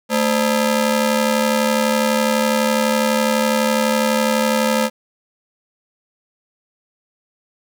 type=ring-modulated tone; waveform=sawtooth; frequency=370 Hz; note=F#4; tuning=in tune; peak=-8 dBFS; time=0.09-4.9 s; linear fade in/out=50 ms; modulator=149 Hz; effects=none